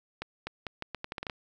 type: accelerating click train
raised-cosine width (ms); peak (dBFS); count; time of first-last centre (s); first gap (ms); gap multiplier
0.3; -19; 11; 0.22-1.298; 250; 0.79
effects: none